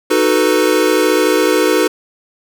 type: chord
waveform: square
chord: B dominant seventh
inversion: first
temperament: equal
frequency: 311.1 / 370 / 440 / 493.9 Hz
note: D#4 / F#4 / A4 / B4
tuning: 0 / 0 / 0 / 0 cents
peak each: -17 dBFS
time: 0.1-1.88 s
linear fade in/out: 10 ms
effects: none